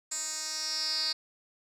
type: tone with band-pass filter sweep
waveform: 10% pulse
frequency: 311.4 Hz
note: D#4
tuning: 2 cents sharp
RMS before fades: -33 dBFS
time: 0.11-1.13 s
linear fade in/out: 10 ms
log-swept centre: 7200 to 4600 Hz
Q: 6.7
effects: none